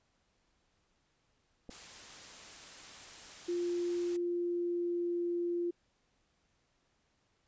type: clicks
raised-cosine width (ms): 2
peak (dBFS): -35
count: 2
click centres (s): 1.692 / 1.696
type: noise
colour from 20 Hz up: white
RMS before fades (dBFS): -50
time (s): 1.7-4.17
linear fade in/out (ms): 10
type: tone with pitch glide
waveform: sine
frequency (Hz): 349.2 to 346.8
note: F4 to F4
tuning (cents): 0 to -12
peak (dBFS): -31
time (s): 3.48-5.71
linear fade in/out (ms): 10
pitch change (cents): -12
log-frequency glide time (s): 4.13-5.25
effects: pink hiss -75 dBFS RMS until 7.47 s + resampled to 16000 Hz